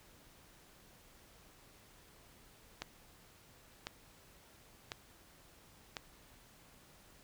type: click train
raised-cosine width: 0.2 ms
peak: -22 dBFS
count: 4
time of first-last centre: 2.82-5.968 s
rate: 0.953 Hz
effects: pink hiss -62 dBFS RMS until 7.23 s